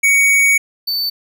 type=tone pair in turn; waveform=square; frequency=2242 / 4531 Hz; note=C#7 / C#8; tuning=+19 / +37 cents; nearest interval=octave; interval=1218 cents; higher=second; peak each=-10 / -17 dBFS; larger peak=first; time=0.03-0.58 / 0.87-1.1 s; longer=first; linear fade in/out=10 ms; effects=none